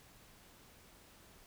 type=silence; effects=pink hiss -61 dBFS RMS until 1.46 s